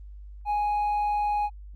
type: tone with hard clipping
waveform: triangle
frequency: 831 Hz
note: G#5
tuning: 1 cent sharp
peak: -22 dBFS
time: 0.45-1.5 s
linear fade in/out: 50 ms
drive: 1 dB
effects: added 50 Hz sine -40 dBFS peak until 1.75 s + Opus 24 kbps